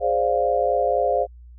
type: chord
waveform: sine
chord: D half-diminished seventh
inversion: second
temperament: equal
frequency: 415.3 / 523.3 / 587.3 / 698.5 Hz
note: Ab4 / C5 / D5 / F5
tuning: 0 / 0 / 0 / 0 cents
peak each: -26 / -22 / -24 / -22 dBFS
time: 0-1.27 s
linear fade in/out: 50 ms
effects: added 60 Hz sine -41 dBFS peak until 1.58 s